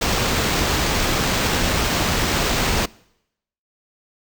pink noise with sample-and-hold, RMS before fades -20 dBFS, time 0.01-2.86 s, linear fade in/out 10 ms, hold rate 11025 Hz, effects noise-tail reverb RT60 0.8 s tail -24 dB re dry

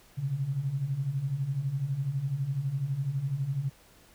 sine beating tone pair, 128.7 / 140.7 Hz, C3 / C#3, -28 / +26 cents, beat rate 12 Hz, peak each -34 / -29 dBFS, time 0.17-3.7 s, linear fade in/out 20 ms, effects pink hiss -58 dBFS RMS until 4.14 s

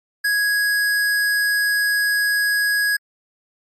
square tone, 1661.2 Hz, G#6, in tune, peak -17 dBFS, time 0.24-2.97 s, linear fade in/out 10 ms, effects MP3 64 kbps

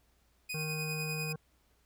sawtooth tone with tremolo, 2489 Hz, D#7, in tune, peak -32 dBFS, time 0.49-1.33 s, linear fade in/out 10 ms, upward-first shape sine, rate 10 Hz, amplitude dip 40%
harmonic tone, 155.56 Hz, D#3, in tune, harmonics 1 / 3 / 5 / 7 / 9 / 10, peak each -36 / -43 / -52 / -52 / -57 / -56 dBFS, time 0.54-1.36 s, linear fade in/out 5 ms
effects added 60 Hz sine -70 dBFS peak until 1.85 s + pink hiss -72 dBFS RMS until 1.85 s

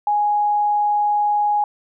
sine tone, 830.6 Hz, G#5, in tune, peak -15 dBFS, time 0.07-1.64 s, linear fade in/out 2 ms, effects none

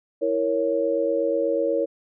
sine chord, A# diminished, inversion second, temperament equal, 329.6 / 466.2 / 554.4 Hz, E4 / A#4 / C#5, 0 / 0 / 0 cents, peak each -27 / -24 / -23 dBFS, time 0.21-1.86 s, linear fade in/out 20 ms, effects none

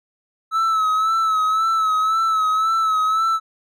triangle tone with vibrato, 1300 Hz, E6, 24 cents flat, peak -14 dBFS, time 0.51-3.4 s, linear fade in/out 50 ms, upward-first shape sine, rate 1.9 Hz, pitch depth 44 cents each way, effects none

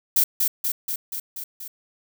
violet noise with echo, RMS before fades -18 dBFS, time 0.16-0.24 s, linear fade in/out 5 ms, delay 240 ms, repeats 6, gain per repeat -3 dB, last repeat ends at 1.68 s, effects none

